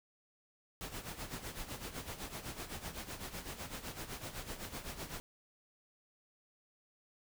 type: noise with tremolo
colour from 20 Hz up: pink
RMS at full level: -42 dBFS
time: 0.81-5.2 s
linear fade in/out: 0 ms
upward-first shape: sine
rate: 7.9 Hz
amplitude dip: 70%
effects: none